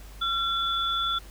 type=tone pair together; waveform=sine; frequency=1365 / 3454 Hz; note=F6 / A7; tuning=-40 / -33 cents; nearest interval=octave + major third; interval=1607 cents; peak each=-27 dBFS; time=0.21-1.19 s; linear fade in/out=10 ms; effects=added 50 Hz sine -43 dBFS peak until 1.3 s + pink hiss -51 dBFS RMS until 1.3 s